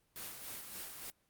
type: noise with tremolo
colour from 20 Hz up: white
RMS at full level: -44 dBFS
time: 0.16-1.1 s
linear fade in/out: 0 ms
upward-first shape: sine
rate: 3.5 Hz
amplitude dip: 45%
effects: pink hiss -75 dBFS RMS until 1.29 s + Opus 24 kbps